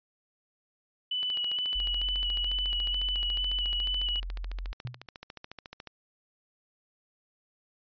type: tone with vibrato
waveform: sine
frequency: 2960 Hz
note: F#7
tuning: in tune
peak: -28 dBFS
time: 1.11-4.2 s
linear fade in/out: 5 ms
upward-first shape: square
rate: 2.2 Hz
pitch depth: 17 cents each way
type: click train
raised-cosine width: 0.2 ms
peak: -24 dBFS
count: 66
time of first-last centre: 1.23-5.873 s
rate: 14 Hz
type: tone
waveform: sine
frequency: 44 Hz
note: F1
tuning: 14 cents sharp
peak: -33 dBFS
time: 1.75-4.73 s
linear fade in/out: 10 ms
type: tone with exponential decay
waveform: sine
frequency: 123.47 Hz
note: B2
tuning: in tune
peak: -30 dBFS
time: 4.85-5.06 s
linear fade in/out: 0 ms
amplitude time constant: 44 ms
effects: resampled to 11025 Hz